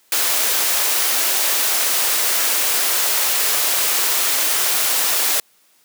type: high-pass noise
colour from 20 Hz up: white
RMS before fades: -18 dBFS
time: 0.12-5.4 s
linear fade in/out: 2 ms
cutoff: 390 Hz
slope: 12 dB/octave
effects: white hiss -57 dBFS RMS until 5.84 s + high-pass 200 Hz 12 dB/octave